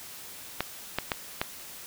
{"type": "clicks", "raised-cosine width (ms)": 0.3, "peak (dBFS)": -10, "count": 4, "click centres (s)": [0.606, 0.986, 1.118, 1.415], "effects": ["white hiss -44 dBFS RMS until 1.86 s"]}